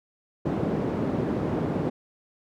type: band-pass noise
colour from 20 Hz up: white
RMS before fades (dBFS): -27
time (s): 0.45-1.9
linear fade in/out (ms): 10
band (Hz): 120 to 340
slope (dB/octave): 12
effects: none